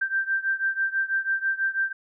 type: beating tone pair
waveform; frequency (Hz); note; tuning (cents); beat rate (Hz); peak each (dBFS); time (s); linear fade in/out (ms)
sine; 1568 / 1574.1; G6 / G6; 0 / +7; 6.1; -25 / -27; 0.01-1.93; 10
effects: none